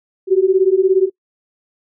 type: beating tone pair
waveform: sine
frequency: 370 / 387 Hz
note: F#4 / G4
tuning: 0 / -22 cents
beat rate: 17 Hz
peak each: -13 dBFS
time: 0.27-1.1 s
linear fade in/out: 50 ms
effects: noise-tail reverb RT60 0.1 s tail -24 dB re dry

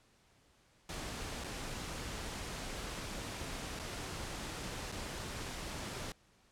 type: noise with dropouts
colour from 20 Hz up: pink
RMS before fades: -42 dBFS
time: 0.89-6.12 s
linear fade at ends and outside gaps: 2 ms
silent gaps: 1.439-1.443 / 3.792-3.796 / 4.918-4.922 s
effects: pink hiss -68 dBFS RMS until 6.51 s + low-pass 9000 Hz 12 dB/octave

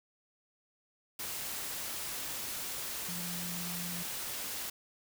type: tone in noise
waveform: sine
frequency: 174.61 Hz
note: F3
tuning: in tune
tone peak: -41 dBFS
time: 3.08-4.03 s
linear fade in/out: 5 ms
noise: white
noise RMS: -39 dBFS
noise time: 1.19-4.7 s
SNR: -5 dB
effects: none

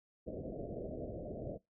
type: low-pass noise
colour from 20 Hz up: white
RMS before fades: -43 dBFS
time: 0.26-1.58 s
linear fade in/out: 20 ms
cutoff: 660 Hz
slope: 96 dB/octave
effects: noise-tail reverb RT60 0.2 s tail -22 dB re dry

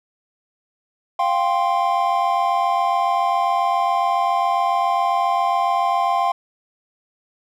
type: chord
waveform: triangle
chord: F suspended second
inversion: none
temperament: just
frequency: 698.5 / 785.8 / 1047.7 Hz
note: F5 / G5 / C6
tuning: 0 / +4 / +2 cents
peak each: -19 dBFS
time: 1.19-6.32 s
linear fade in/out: 5 ms
effects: none

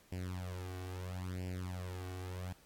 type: tone with flanger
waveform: sawtooth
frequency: 91.4 Hz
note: F#2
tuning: 21 cents flat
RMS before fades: -42 dBFS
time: 0.12-2.53 s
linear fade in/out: 5 ms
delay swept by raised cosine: 0.39 to 2.69 ms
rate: 0.75 Hz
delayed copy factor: +0.9
effects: pink hiss -65 dBFS RMS until 2.65 s + AAC 64 kbps

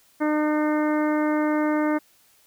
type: harmonic tone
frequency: 303.1 Hz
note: D#4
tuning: 45 cents flat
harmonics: 1 / 2 / 3 / 4 / 5 / 6 / 7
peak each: -21 / -27 / -31 / -33 / -35 / -37 / -38 dBFS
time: 0.2-1.99 s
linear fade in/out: 20 ms
effects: white hiss -59 dBFS RMS until 2.46 s

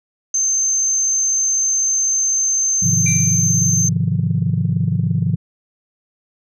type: tone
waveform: sine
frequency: 6272 Hz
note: G8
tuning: in tune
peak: -14 dBFS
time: 0.34-3.89 s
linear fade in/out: 5 ms
type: chord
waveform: sine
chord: F minor seventh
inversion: first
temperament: just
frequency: 104.77 / 130.96 / 157.15 / 174.61 Hz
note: Ab2 / C3 / Eb3 / F3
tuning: +16 / +2 / +18 / 0 cents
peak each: -20 dBFS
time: 2.82-5.36 s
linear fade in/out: 10 ms
type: tone with exponential decay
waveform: sine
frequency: 2349 Hz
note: D7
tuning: in tune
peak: -17 dBFS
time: 3.06-3.52 s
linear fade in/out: 5 ms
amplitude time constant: 99 ms
effects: tanh soft clip ceiling -6 dBFS

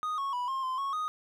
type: tone with pitch steps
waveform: triangle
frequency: 1241 / 1101 / 983 / 1065 / 1035 / 1102 / 1244 Hz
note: D#6 / C#6 / B5 / C6 / C6 / C#6 / D#6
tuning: -5 / -12 / -8 / +30 / -19 / -11 / -1 cents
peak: -28 dBFS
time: 0.03-1.08 s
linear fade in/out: 0 ms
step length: 150 ms
effects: none

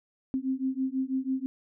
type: beating tone pair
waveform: sine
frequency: 260.3 / 266.4 Hz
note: C4 / C4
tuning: -9 / +31 cents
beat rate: 6.1 Hz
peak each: -30 dBFS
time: 0.34-1.46 s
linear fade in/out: 0 ms
effects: none

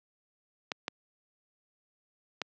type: clicks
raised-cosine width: 0.2 ms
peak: -14 dBFS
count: 3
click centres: 0.718 / 0.881 / 2.417 s
effects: high-pass 200 Hz 12 dB/octave + low-pass 5000 Hz 12 dB/octave

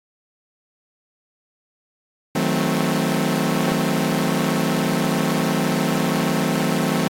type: chord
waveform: sawtooth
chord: D# diminished seventh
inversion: none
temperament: equal with one note detuned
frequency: 158.74 / 185 / 220 / 261.6 Hz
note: D#3 / F#3 / A3 / C4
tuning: +35 / 0 / 0 / 0 cents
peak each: -20 dBFS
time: 2.35-7.08 s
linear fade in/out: 5 ms
effects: AAC 64 kbps

